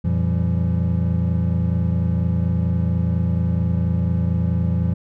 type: tone cluster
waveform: triangle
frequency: 87.7 / 117.4 / 169.9 / 194.2 Hz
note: F2 / A#2 / F3 / G3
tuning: +8 / +13 / -47 / -16 cents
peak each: -19 / -22 / -19 / -27 dBFS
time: 0.04-4.94 s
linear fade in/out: 10 ms
effects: none